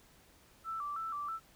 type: tone with vibrato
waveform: sine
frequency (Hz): 1243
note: D#6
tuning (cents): -2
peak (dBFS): -36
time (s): 0.64-1.4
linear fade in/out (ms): 50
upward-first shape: square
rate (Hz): 3.1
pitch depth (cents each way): 110
effects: pink hiss -63 dBFS RMS until 1.55 s